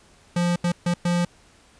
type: tone bursts at uneven times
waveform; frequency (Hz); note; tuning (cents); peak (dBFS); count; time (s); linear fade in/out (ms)
square; 174.61; F3; 0; -20; 4; 0.36-0.56 / 0.64-0.72 / 0.86-0.94 / 1.05-1.25; 5
effects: pink hiss -55 dBFS RMS until 1.79 s + resampled to 22050 Hz